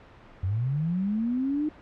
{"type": "linear sweep", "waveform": "sine", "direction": "up", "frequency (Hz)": [87.31, 309.5], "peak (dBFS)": -24, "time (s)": [0.43, 1.69], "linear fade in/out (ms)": 5, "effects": ["pink hiss -50 dBFS RMS until 1.81 s", "low-pass 2000 Hz 12 dB/octave"]}